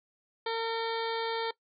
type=harmonic tone; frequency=455.1 Hz; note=A#4; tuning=42 cents flat; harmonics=1 / 2 / 3 / 4 / 5 / 7 / 8 / 9 / 10; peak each=-32 / -34 / -41 / -42 / -44 / -43 / -43 / -46 / -47 dBFS; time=0.46-1.51 s; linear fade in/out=5 ms; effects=noise-tail reverb RT60 0.1 s tail -20 dB re dry